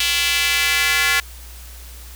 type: tone with high-pass filter sweep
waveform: square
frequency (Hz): 155.56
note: D#3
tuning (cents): 0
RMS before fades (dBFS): -18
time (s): 0-1.2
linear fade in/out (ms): 2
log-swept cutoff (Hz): 2900 to 1800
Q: 2
effects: added 60 Hz sine -36 dBFS peak until 2.15 s + white hiss -42 dBFS RMS until 2.15 s